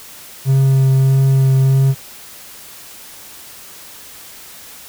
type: tone with vibrato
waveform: triangle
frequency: 134.1 Hz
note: C3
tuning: 43 cents sharp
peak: -7 dBFS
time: 0.45-1.95 s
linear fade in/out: 50 ms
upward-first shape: triangle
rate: 1.6 Hz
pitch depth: 14 cents each way
effects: white hiss -37 dBFS RMS until 4.88 s